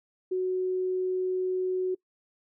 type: tone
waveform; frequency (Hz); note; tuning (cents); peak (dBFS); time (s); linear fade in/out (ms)
sine; 370; F#4; 0; -25; 0.31-1.95; 10
effects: noise-tail reverb RT60 0.1 s tail -23 dB re dry